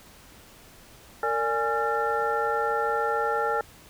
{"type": "tone cluster", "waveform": "sine", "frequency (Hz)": [457.8, 584, 830, 1371, 1782], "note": ["A#4", "D5", "G#5", "F6", "A6"], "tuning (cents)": [-31, -10, -1, -32, 22], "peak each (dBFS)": [-28, -33, -28, -28, -36], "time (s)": [1.23, 3.61], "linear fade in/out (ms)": 2, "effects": ["pink hiss -51 dBFS RMS until 3.89 s"]}